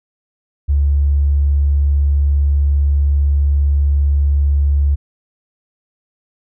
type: tone with tanh clipping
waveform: triangle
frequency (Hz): 71.2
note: C#2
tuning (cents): +47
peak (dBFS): -10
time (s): 0.68-4.96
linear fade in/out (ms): 20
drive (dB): 3
effects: none